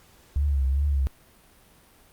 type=tone with vibrato; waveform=sine; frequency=69.3 Hz; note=C#2; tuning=in tune; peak=-20 dBFS; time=0.36-1.07 s; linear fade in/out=0 ms; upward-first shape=triangle; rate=2.5 Hz; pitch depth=98 cents each way; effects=pink hiss -56 dBFS RMS until 2.12 s + Opus 48 kbps